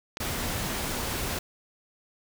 click, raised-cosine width 0.2 ms, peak -16 dBFS, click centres 0.171 s
pink noise, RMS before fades -31 dBFS, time 0.2-1.39 s, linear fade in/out 5 ms
effects none

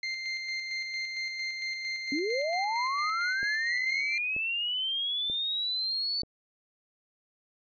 30% pulse tone with tremolo, 2093 Hz, C7, in tune, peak -28 dBFS, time 0.03-4.18 s, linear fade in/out 2 ms, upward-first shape square, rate 4.4 Hz, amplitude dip 35%
sine linear sweep, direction up, 265.4 to 4517 Hz, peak -28 dBFS, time 2.12-6.22 s, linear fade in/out 2 ms
click train, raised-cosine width 2 ms, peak -30 dBFS, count 4, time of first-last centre 3.43-6.234 s, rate 1.07 Hz
effects resampled to 16000 Hz

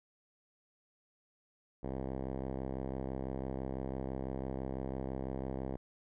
5% pulse tone with low-pass filter, 66 Hz, C2, 16 cents sharp, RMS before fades -39 dBFS, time 1.83-5.77 s, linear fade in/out 5 ms, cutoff 690 Hz, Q 0.51, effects none

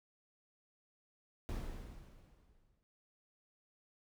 brown noise with exponential decay, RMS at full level -38 dBFS, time 1.49-2.83 s, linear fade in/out 0 ms, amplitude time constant 290 ms, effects none

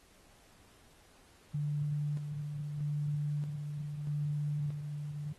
sine tone with tremolo, 147.3 Hz, D3, 6 cents sharp, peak -31 dBFS, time 1.54-5.33 s, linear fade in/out 10 ms, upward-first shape square, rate 0.79 Hz, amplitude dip 45%, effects pink hiss -63 dBFS RMS until 5.38 s + AAC 32 kbps

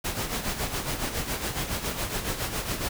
pink noise with tremolo, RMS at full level -28 dBFS, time 0.04-2.89 s, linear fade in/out 10 ms, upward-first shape sine, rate 7.2 Hz, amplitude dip 60%, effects none

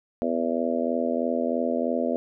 harmonic tone, 83.1 Hz, E2, 15 cents sharp, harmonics 3 / 4 / 5 / 6 / 7 / 8, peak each -27 / -33 / -33 / -30 / -29 / -31 dBFS, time 0.22-2.16 s, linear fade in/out 0 ms, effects none

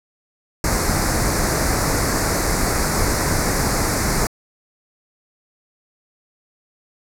pink band-stop noise, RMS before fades -19 dBFS, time 0.64-4.27 s, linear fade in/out 2 ms, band 2200 to 4400 Hz, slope 48 dB/octave, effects low-pass 12000 Hz 12 dB/octave

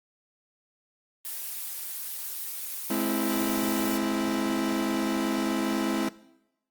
blue noise, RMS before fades -35 dBFS, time 1.25-3.97 s, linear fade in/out 0 ms
40% pulse chord, Ab augmented, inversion none, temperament equal with one note detuned, 211.4 / 261.6 / 329.6 Hz, Ab3 / C4 / E4, +31 / 0 / 0 cents, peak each -29 dBFS, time 2.9-6.09 s, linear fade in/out 5 ms
effects noise-tail reverb RT60 0.9 s tail -20 dB re dry + Opus 24 kbps

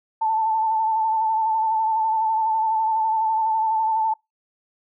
sine tone with vibrato, 883 Hz, A5, 6 cents sharp, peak -18 dBFS, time 0.21-4.14 s, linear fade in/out 10 ms, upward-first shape sine, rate 12 Hz, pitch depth 34 cents each way, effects noise-tail reverb RT60 0.2 s tail -26 dB re dry

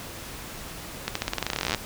accelerating click train, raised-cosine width 0.2 ms, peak -8 dBFS, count 23, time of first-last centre 1.08-1.747 s, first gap 74 ms, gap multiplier 0.9, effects pink hiss -39 dBFS RMS until 1.85 s

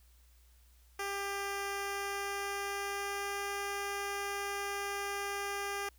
10% pulse tone with pitch glide, 398.3 to 401.1 Hz, G4 to G4, +28 to +40 cents, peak -27 dBFS, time 0.99-5.89 s, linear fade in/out 5 ms, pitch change +12 cents, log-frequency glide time 1.69-3.5 s, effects added 60 Hz sine -60 dBFS peak until 5.98 s + white hiss -69 dBFS RMS until 5.98 s

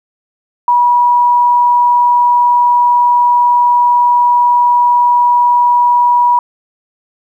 sine tone, 969 Hz, B5, 33 cents flat, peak -6 dBFS, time 0.68-6.39 s, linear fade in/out 2 ms, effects 8-bit

